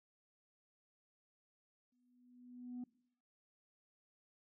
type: tone with exponential growth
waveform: sine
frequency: 246.9 Hz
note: B3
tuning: in tune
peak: -39 dBFS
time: 1.92-2.84 s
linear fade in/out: 5 ms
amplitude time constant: 200 ms
effects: noise-tail reverb RT60 0.7 s tail -23 dB re dry + tanh soft clip ceiling -40 dBFS

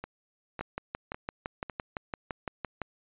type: two click trains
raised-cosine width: 0.5 ms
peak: -22 / -18 dBFS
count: 4 / 14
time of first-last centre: 0.04-1.697 / 0.61-2.817 s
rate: 1.81 / 5.89 Hz
effects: resampled to 8000 Hz

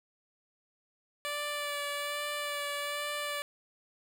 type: tone with vibrato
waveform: 10% pulse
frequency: 582 Hz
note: D5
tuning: 16 cents flat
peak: -25 dBFS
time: 1.25-3.42 s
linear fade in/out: 0 ms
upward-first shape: sine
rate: 1.2 Hz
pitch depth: 17 cents each way
effects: none

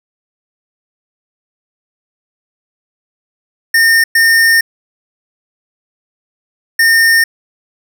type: tone bursts at uneven times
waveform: square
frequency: 1822 Hz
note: A#6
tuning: 40 cents flat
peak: -7 dBFS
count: 3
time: 3.74-4.04 / 4.15-4.61 / 6.79-7.24 s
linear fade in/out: 5 ms
effects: none

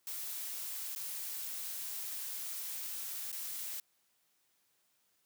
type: noise with dropouts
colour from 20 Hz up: blue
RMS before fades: -41 dBFS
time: 0.07-3.8 s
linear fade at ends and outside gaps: 1 ms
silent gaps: 0.95-0.96 / 3.317-3.327 s
effects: white hiss -75 dBFS RMS until 5.25 s + high-pass 100 Hz 12 dB/octave

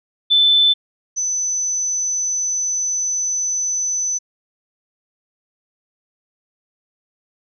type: tone pair in turn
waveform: sine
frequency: 3520 / 6028 Hz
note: A7 / F#8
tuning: 0 / +31 cents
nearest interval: major sixth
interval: 931 cents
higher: second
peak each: -10 / -18 dBFS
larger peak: first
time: 0.3-0.74 / 1.16-4.19 s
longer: second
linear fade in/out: 20 ms
effects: none

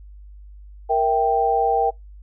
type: chord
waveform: sine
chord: E diminished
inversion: second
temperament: equal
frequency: 466.2 / 659.3 / 784 Hz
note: Bb4 / E5 / G5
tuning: 0 / 0 / 0 cents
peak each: -21 / -24 / -18 dBFS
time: 0.89-1.91 s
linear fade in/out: 20 ms
effects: noise-tail reverb RT60 0.2 s tail -26 dB re dry + added 50 Hz sine -39 dBFS peak until 2.22 s

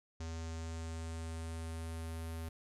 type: tone with low-pass filter sweep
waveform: square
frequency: 81.7 Hz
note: E2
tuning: 15 cents flat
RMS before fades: -42 dBFS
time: 0.2-2.49 s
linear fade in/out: 5 ms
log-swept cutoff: 6500 to 12000 Hz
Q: 2.6
effects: none

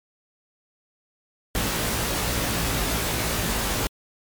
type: noise with comb filter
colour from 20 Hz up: pink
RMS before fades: -25 dBFS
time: 1.55-3.87 s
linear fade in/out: 0 ms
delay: 18 ms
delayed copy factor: +0.75
effects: MP3 96 kbps

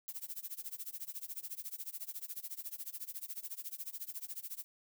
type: noise with tremolo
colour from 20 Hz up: violet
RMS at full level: -41 dBFS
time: 0.08-4.64 s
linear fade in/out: 0 ms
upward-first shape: sine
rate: 14 Hz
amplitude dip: 95%
effects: none

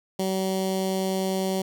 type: tone with notch filter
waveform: 15% pulse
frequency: 190 Hz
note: F#3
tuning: 46 cents sharp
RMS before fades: -26 dBFS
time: 0.19-1.62 s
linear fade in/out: 5 ms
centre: 1600 Hz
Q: 0.86
effects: none

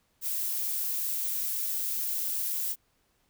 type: noise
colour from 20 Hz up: violet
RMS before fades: -31 dBFS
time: 0.21-2.76 s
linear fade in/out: 50 ms
effects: pink hiss -71 dBFS RMS until 3.29 s

